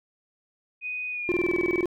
sine tone with pitch glide, 2491 to 2284 Hz, D#7 to D7, +1 to -49 cents, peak -29 dBFS, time 0.81-1.85 s, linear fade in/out 50 ms, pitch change -150 cents, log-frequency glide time 1.1-1.56 s
triangle tone bursts, 354 Hz, F4, 23 cents sharp, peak -19 dBFS, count 12, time 1.29-1.857 s, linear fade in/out 0 ms, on 28 ms, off 21 ms
effects none

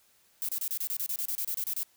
violet noise bursts, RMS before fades -32 dBFS, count 15, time 0.42-1.831 s, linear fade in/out 0 ms, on 67 ms, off 29 ms, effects white hiss -65 dBFS RMS until 1.96 s

